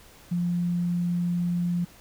sine tone, 174.61 Hz, F3, in tune, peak -23 dBFS, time 0.31-1.85 s, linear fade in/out 10 ms, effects pink hiss -52 dBFS RMS until 2 s

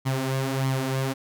sawtooth tone with flanger, 133.2 Hz, C3, 31 cents sharp, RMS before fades -26 dBFS, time 0.05-1.14 s, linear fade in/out 20 ms, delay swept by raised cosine 0.93 to 5.73 ms, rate 1.6 Hz, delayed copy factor +0.6, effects none

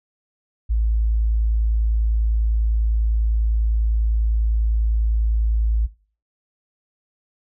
sine tone, 55 Hz, A1, in tune, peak -16 dBFS, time 0.69-5.87 s, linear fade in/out 20 ms, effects noise-tail reverb RT60 0.4 s tail -19 dB re dry

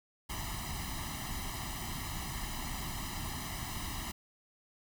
pink noise with comb filter, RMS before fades -39 dBFS, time 0.29-4.12 s, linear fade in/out 10 ms, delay 1 ms, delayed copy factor +0.95, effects none

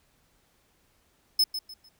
45% pulse tone with echo, 5200 Hz, E8, 24 cents flat, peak -19 dBFS, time 1.39-1.44 s, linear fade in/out 5 ms, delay 150 ms, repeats 3, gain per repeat -11 dB, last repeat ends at 1.89 s, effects pink hiss -67 dBFS RMS until 1.99 s

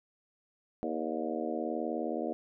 harmonic tone with a mistuned harmonic, 79.1 Hz, D#2, 29 cents sharp, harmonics 3 / 4 / 5 / 6 / 7 / 8 / 9, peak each -38 / -37 / -40 / -39 / -41 / -40 / -41 dBFS, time 0.83-2.33 s, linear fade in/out 0 ms, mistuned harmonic 8, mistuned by -48 cents, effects none

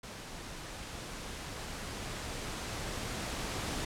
pink noise with level ramp, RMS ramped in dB -45 to -36 dBFS, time 0.03-3.85 s, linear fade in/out 5 ms, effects low-pass 9000 Hz 12 dB/octave

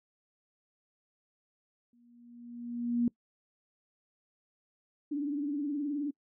sine tone with exponential growth, 238.6 Hz, A#3, 41 cents sharp, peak -23 dBFS, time 1.93-3.08 s, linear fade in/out 2 ms, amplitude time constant 250 ms
sine tone with vibrato, 289.3 Hz, D4, 26 cents flat, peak -30 dBFS, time 5.11-6.11 s, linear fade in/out 10 ms, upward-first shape triangle, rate 19 Hz, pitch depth 93 cents each way
effects noise-tail reverb RT60 0.1 s tail -23 dB re dry

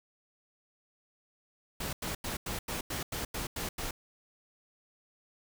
pink noise bursts, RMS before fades -36 dBFS, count 10, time 1.8-3.91 s, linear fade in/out 5 ms, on 130 ms, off 90 ms, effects none

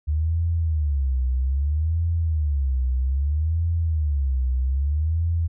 sine tone with vibrato, 73.1 Hz, D2, 7 cents flat, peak -19 dBFS, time 0.07-5.48 s, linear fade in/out 20 ms, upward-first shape sine, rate 0.62 Hz, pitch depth 240 cents each way, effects none

